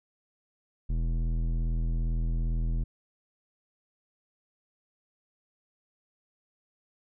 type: tone with low-pass filter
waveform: square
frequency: 41.2 Hz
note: E1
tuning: in tune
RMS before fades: -28 dBFS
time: 0.89-2.84 s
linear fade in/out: 10 ms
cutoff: 190 Hz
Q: 0.93
effects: none